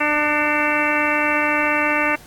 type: harmonic tone with a mistuned harmonic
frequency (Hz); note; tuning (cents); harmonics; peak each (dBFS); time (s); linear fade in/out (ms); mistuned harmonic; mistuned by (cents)
298.6; D4; +29; 1 / 2 / 3 / 4 / 5 / 6 / 7 / 8 / 9; -25 / -25 / -25 / -25 / -25 / -25 / -25 / -25 / -25; 0-2.16; 10; 8; -71
effects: pink hiss -45 dBFS RMS until 2.26 s + AAC 64 kbps